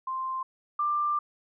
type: tone pair in turn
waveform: sine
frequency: 1046.5 / 1186.3 Hz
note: C6 / D6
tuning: 0 / +17 cents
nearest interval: major second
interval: 217 cents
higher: second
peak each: -29 / -24 dBFS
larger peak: second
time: 0.07-0.43 / 0.79-1.19 s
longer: second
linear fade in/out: 5 ms
effects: none